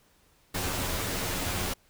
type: noise with comb filter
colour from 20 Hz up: pink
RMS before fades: -31 dBFS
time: 0.54-1.74 s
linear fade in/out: 10 ms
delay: 11 ms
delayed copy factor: +0.55
effects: pink hiss -64 dBFS RMS until 1.89 s